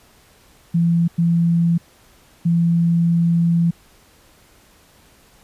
sine tone bursts at uneven times, 169.1 Hz, E3, 44 cents sharp, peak -13 dBFS, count 3, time 0.74-1.08 / 1.18-1.78 / 2.45-3.71 s, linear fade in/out 10 ms, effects pink hiss -52 dBFS RMS until 5.43 s + resampled to 32000 Hz

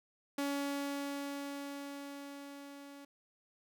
sawtooth tone with level ramp, 281.9 Hz, C#4, 29 cents sharp, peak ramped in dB -29 to -46 dBFS, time 0.38-3.05 s, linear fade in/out 5 ms, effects none

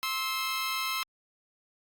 15% pulse tone pair together, 1053 / 1304.4 Hz, C6 / E6, +11 / -19 cents, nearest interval major third, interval 370 cents, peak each -26 dBFS, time 0.03-1.03 s, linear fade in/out 0 ms, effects Opus 48 kbps

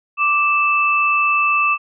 sine tone pair together, 1174 / 2638 Hz, D6 / E7, -1 / +1 cents, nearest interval octave + major second, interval 1402 cents, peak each -16 dBFS, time 0.17-1.78 s, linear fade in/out 50 ms, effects none

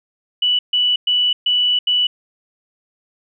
sine tone bursts at uneven times, 2960 Hz, F#7, in tune, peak -13 dBFS, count 5, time 0.42-0.59 / 0.73-0.96 / 1.07-1.33 / 1.46-1.79 / 1.87-2.07 s, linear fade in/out 5 ms, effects none

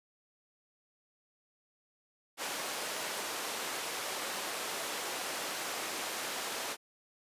pink band-pass noise, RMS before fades -38 dBFS, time 2.37-6.77 s, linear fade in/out 50 ms, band 470 to 13000 Hz, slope 12 dB/octave, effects resampled to 32000 Hz

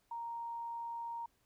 sine tone, 932.3 Hz, A#5, in tune, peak -39 dBFS, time 0.11-1.26 s, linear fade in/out 5 ms, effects pink hiss -75 dBFS RMS until 1.45 s

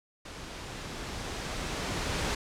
pink noise with level ramp, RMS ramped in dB -43 to -30 dBFS, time 0.25-2.35 s, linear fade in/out 5 ms, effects low-pass 7000 Hz 12 dB/octave

